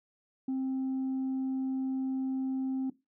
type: tone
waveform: sine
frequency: 263.6 Hz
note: C4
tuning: 13 cents sharp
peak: -27 dBFS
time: 0.48-2.9 s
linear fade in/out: 5 ms
effects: noise-tail reverb RT60 0.2 s tail -17 dB re dry + tanh soft clip ceiling -28 dBFS